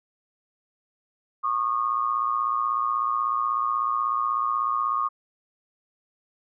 sine tone pair together, 1100 / 1216.3 Hz, C#6 / D#6, -14 / -40 cents, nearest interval major second, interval 174 cents, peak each -25 dBFS, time 1.43-5.09 s, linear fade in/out 20 ms, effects none

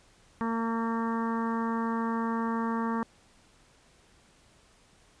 harmonic tone, 228.2 Hz, A#3, 37 cents flat, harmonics 1 / 2 / 3 / 4 / 5 / 6 / 7 / 8, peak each -29 / -37 / -46 / -35 / -36 / -44 / -44 / -46 dBFS, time 0.41-3.03 s, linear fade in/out 0 ms, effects pink hiss -61 dBFS RMS until 5.2 s + resampled to 22050 Hz

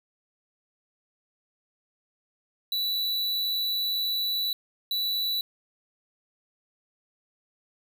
square tone bursts at uneven times, 3951 Hz, B7, in tune, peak -26 dBFS, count 2, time 2.72-4.53 / 4.91-5.41 s, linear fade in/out 2 ms, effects none

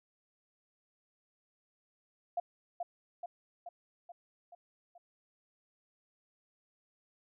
sine tone with echo, 698.5 Hz, F5, in tune, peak -30 dBFS, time 2.37-2.4 s, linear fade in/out 5 ms, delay 430 ms, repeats 6, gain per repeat -4 dB, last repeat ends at 4.98 s, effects none

